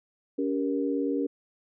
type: chord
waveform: sine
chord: G diminished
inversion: second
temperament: just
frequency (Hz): 282.2 / 392 / 470.4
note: Db4 / G4 / Bb4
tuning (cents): +31 / 0 / +16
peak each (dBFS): -27 / -32 / -31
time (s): 0.38-1.27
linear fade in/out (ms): 10
effects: none